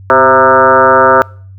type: tone with frequency modulation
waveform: sine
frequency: 930 Hz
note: A#5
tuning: 4 cents flat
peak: -3 dBFS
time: 0.1-1.22 s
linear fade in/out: 0 ms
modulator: 135 Hz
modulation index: 4
effects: noise-tail reverb RT60 0.5 s tail -26 dB re dry + added 96 Hz sine -30 dBFS peak until 1.58 s